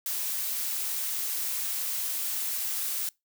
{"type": "noise", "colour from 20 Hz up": "blue", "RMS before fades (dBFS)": -31, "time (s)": [0.06, 3.09], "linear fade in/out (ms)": 2, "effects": ["noise-tail reverb RT60 0.2 s tail -24 dB re dry"]}